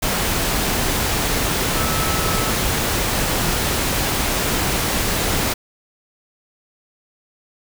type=tone in noise; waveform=sine; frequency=1303 Hz; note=E6; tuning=20 cents flat; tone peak=-27 dBFS; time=1.76-2.51 s; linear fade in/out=10 ms; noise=pink; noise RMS=-20 dBFS; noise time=0.02-5.54 s; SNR=-10 dB; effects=none